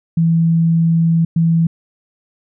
sine tone bursts at uneven times, 165.3 Hz, E3, 5 cents sharp, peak -10 dBFS, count 2, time 0.17-1.25 / 1.36-1.67 s, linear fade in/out 5 ms, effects none

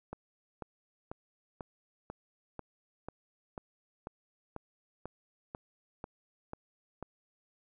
click train, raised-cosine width 1 ms, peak -26 dBFS, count 15, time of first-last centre 0.13-7.027 s, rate 2.03 Hz, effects none

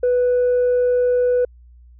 sine tone, 493.9 Hz, B4, in tune, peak -12 dBFS, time 0.03-1.45 s, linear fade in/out 5 ms, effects tanh soft clip ceiling -12 dBFS + added 60 Hz sine -43 dBFS peak until 1.99 s

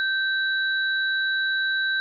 sine tone pair together, 1558 / 3921 Hz, G6 / B7, -11 / -13 cents, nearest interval octave + major third, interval 1598 cents, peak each -22 / -29 dBFS, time 0-2 s, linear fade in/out 0 ms, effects none

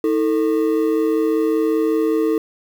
triangle ring-modulated tone, 382.3 Hz, G4, 43 cents flat, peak -10 dBFS, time 0.04-2.38 s, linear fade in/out 2 ms, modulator 62.6 Hz, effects 7-bit

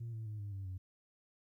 sine tone with pitch steps, 116.54 / 111.41 / 106.5 / 101.81 / 97.32 / 93.03 Hz, A#2 / A2 / G#2 / G#2 / G2 / F#2, 0 / +22 / +44 / -34 / -12 / +10 cents, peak -38 dBFS, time 0-0.78 s, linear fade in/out 10 ms, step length 130 ms, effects tanh soft clip ceiling -38 dBFS + 13-bit

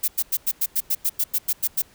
violet noise bursts, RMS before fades -21 dBFS, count 13, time 0.03-1.821 s, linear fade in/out 10 ms, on 51 ms, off 94 ms, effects pink hiss -54 dBFS RMS until 1.94 s

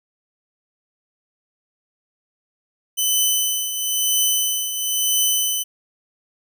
10% pulse tone with tremolo, 3020 Hz, F#7, 35 cents sharp, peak -7 dBFS, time 2.97-5.64 s, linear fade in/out 20 ms, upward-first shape triangle, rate 1 Hz, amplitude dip 65%, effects none

